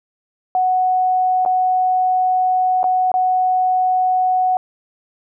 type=tone with dropouts; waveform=sine; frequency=740 Hz; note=F#5; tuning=in tune; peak=-13 dBFS; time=0.55-4.57 s; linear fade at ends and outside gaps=1 ms; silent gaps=1.451-1.46 / 2.831-2.841 / 3.117-3.14 s; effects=none